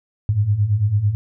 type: beating tone pair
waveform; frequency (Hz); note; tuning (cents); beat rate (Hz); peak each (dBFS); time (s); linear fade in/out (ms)
sine; 98 / 107; G2 / A2; 0 / -48; 9; -21 / -16; 0.29-1.15; 0
effects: none